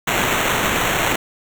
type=noise with sample-and-hold; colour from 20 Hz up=violet; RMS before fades=-19 dBFS; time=0.07-1.16 s; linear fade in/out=5 ms; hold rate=4900 Hz; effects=none